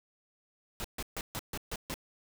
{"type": "noise bursts", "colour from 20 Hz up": "pink", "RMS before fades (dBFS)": -37, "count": 7, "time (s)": [0.8, 1.941], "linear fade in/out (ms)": 0, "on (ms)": 43, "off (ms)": 140, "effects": []}